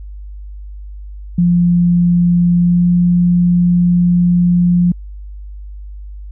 sine tone with pitch glide, 174.61 to 176.03 Hz, F3 to F3, 0 to +14 cents, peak -8 dBFS, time 1.38-4.92 s, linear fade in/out 5 ms, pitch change +14 cents, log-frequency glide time 2.6-2.87 s, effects added 50 Hz sine -27 dBFS peak until 6.31 s

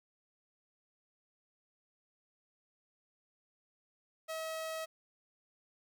sawtooth tone, 641 Hz, E5, 49 cents flat, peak -34 dBFS, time 4.28-4.86 s, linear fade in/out 20 ms, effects none

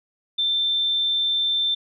sine tone, 3560 Hz, A7, 20 cents sharp, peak -19 dBFS, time 0.38-1.75 s, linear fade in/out 10 ms, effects none

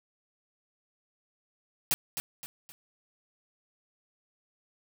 white noise with echo, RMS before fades -26 dBFS, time 1.91-1.94 s, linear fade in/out 0 ms, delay 260 ms, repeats 3, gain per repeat -8 dB, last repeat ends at 2.72 s, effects none

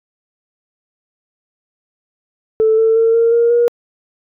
sine tone with pitch steps, 440 / 446.9 / 453.9 / 461.1 / 468.3 / 475.7 Hz, A4 / A4 / A#4 / A#4 / A#4 / A#4, 0 / +27 / -46 / -19 / +8 / +35 cents, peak -8 dBFS, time 2.6-3.68 s, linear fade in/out 0 ms, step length 180 ms, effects tanh soft clip ceiling -4 dBFS

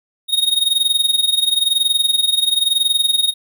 square tone with amplitude modulation, 3729 Hz, A#7, in tune, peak -11 dBFS, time 0.28-3.34 s, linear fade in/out 50 ms, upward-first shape sine, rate 21 Hz, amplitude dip 80%, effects none

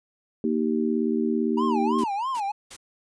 sine chord, Eb major, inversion second, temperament just, 233.3 / 311.1 / 388.9 Hz, Bb3 / Eb4 / G4, +2 / 0 / -14 cents, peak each -24 / -27 / -27 dBFS, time 0.44-2.04 s, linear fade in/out 2 ms
triangle tone with vibrato, 919 Hz, A#5, 25 cents flat, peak -23 dBFS, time 1.57-2.52 s, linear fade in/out 10 ms, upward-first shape sine, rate 3.1 Hz, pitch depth 270 cents each way
white noise bursts, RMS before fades -40 dBFS, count 3, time 1.98-2.766 s, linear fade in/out 10 ms, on 62 ms, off 300 ms
effects resampled to 22050 Hz

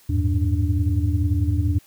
sine tone cluster, 81 / 98.9 / 110.2 / 291.8 Hz, E2 / G2 / A2 / D4, -30 / +16 / +3 / -11 cents, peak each -20 / -22 / -26 / -27 dBFS, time 0.09-1.79 s, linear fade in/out 10 ms, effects tanh soft clip ceiling -7 dBFS + white hiss -54 dBFS RMS until 1.86 s

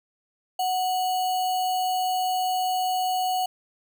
sine tone with sample-and-hold, 740 Hz, F#5, in tune, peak -22 dBFS, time 0.59-3.46 s, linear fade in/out 5 ms, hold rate 3675 Hz, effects none

